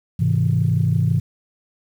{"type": "chord", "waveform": "sine", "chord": "Ab augmented", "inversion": "none", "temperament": "just", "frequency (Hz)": [103.83, 129.78, 162.23], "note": ["Ab2", "C3", "E3"], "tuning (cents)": [0, -14, -27], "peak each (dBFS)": -19, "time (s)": [0.19, 1.2], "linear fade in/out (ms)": 10, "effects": ["tanh soft clip ceiling -7 dBFS", "8-bit"]}